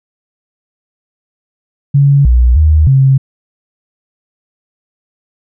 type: tone with pitch steps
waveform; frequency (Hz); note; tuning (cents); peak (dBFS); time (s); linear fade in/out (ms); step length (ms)
sine; 140.7 / 60.9 / 77.4 / 134.3; C#3 / B1 / D#2 / C3; +26 / -24 / -9 / +46; -4; 1.94-3.18; 10; 310
effects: none